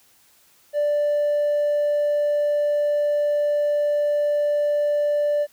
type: tone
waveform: triangle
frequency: 587.3 Hz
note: D5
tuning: in tune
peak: -15 dBFS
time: 0.73-5.47 s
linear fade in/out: 50 ms
effects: tanh soft clip ceiling -14 dBFS + white hiss -57 dBFS RMS until 5.52 s